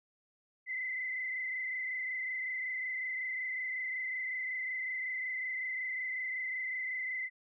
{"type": "tone with frequency modulation", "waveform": "sine", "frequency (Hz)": 2038, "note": "C7", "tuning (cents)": -46, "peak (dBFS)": -34, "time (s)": [0.66, 7.3], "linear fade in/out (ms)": 50, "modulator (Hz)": 25.4, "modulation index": 2.1, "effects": []}